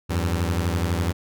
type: beating tone pair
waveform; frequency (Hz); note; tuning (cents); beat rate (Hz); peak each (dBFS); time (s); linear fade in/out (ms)
sawtooth; 84.1 / 96.1; E2 / G2; +35 / -34; 12; -19 / -22; 0.09-1.13; 20
effects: none